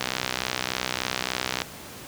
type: click train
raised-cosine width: 0.2 ms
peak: -7 dBFS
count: 103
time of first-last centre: 0.01-1.619 s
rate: 63.4 Hz
effects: pink hiss -41 dBFS RMS until 2.07 s + high-pass 80 Hz 12 dB/octave